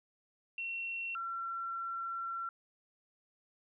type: tone pair in turn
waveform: sine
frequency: 2722 / 1358.2 Hz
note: F7 / F6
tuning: -45 / -49 cents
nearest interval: octave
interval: 1204 cents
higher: first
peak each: -36 / -36 dBFS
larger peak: neither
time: 0.58-1.15 / 1.15-2.49 s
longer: second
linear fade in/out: 2 ms
effects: none